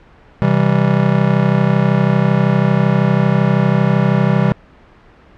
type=chord; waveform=square; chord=C major; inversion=none; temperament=just; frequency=130.81 / 163.52 / 196.22 Hz; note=C3 / E3 / G3; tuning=0 / -14 / +2 cents; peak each=-16 dBFS; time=0.42-4.52 s; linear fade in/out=0 ms; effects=pink hiss -45 dBFS RMS until 5.37 s + low-pass 2000 Hz 12 dB/octave